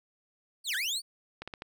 30% pulse linear two-way sweep, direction down then up, 4700 to 1480 to 4700 Hz, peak -27 dBFS, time 0.64-1.02 s, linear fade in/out 50 ms, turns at 0.75 s
clicks, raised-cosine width 0.3 ms, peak -23 dBFS, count 4, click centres 1.42 / 1.476 / 1.538 / 1.621 s
effects none

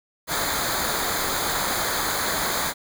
pink noise with comb filter, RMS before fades -25 dBFS, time 0.27-2.74 s, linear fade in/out 50 ms, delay 0.36 ms, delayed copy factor -0.75, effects none

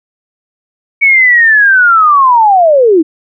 sine linear sweep, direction down, 2247 to 300 Hz, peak -3 dBFS, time 1.01-3.03 s, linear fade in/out 20 ms, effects none

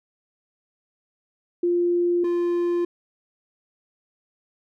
sine / triangle tone pair in turn, 349.2 / 347.8 Hz, F4 / F4, 0 / -7 cents, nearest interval unison, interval 7 cents, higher first, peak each -18 dBFS, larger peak neither, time 1.63-2.24 / 2.24-2.85 s, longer neither, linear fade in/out 5 ms, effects none

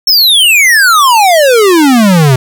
square exponential sweep, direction down, 5480 to 124.9 Hz, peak -4 dBFS, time 0.07-2.36 s, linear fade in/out 5 ms, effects 7-bit

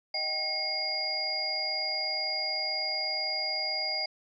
sine tone cluster, 624 / 780 / 2165 / 4834 Hz, D#5 / G5 / C#7 / D8, +5 / -9 / -41 / +49 cents, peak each -39 / -39 / -36 / -30 dBFS, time 0.14-4.06 s, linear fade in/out 5 ms, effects none

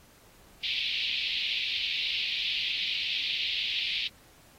white band-pass noise, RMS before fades -31 dBFS, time 0.63-4.08 s, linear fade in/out 10 ms, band 2400 to 4000 Hz, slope 48 dB/octave, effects pink hiss -58 dBFS RMS until 4.58 s + AAC 48 kbps

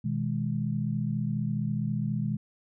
sine chord, G# minor, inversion first, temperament equal with one note detuned, 123.47 / 158.19 / 207.7 Hz, B2 / D#3 / G#3, 0 / +29 / 0 cents, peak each -31 dBFS, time 0.04-2.37 s, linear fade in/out 10 ms, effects none

